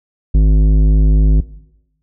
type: tone with tanh clipping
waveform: sine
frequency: 51.91 Hz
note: G#1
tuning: in tune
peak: -8 dBFS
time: 0.34-1.41 s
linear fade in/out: 10 ms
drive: 12 dB
effects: noise-tail reverb RT60 0.9 s tail -19 dB re dry